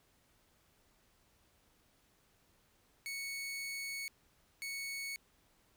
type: tone bursts at uneven times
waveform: sawtooth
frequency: 2217 Hz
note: C#7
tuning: in tune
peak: -36 dBFS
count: 2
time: 3.06-4.08 / 4.62-5.16 s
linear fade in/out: 0 ms
effects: pink hiss -71 dBFS RMS until 5.76 s